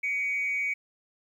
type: tone with frequency modulation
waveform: sine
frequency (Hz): 2254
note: C#7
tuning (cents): +28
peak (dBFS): -25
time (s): 0.03-0.74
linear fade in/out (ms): 10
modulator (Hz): 185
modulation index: 0.41
effects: tanh soft clip ceiling -22 dBFS + 10-bit